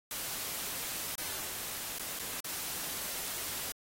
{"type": "noise with dropouts", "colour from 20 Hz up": "white", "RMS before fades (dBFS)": -38, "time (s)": [0.11, 3.72], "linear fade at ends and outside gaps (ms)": 1, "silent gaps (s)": [[1.154, 1.18], [1.985, 1.995], [2.19, 2.196], [2.404, 2.444]], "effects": ["AAC 48 kbps"]}